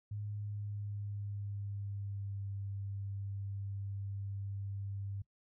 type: tone with pitch glide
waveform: sine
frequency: 103.83 to 99.2 Hz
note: G#2 to G2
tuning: 0 to +21 cents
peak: -38 dBFS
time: 0.11-5.22 s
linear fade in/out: 5 ms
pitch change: -79 cents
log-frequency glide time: 0.25-2.43 s
effects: noise-tail reverb RT60 0.1 s tail -20 dB re dry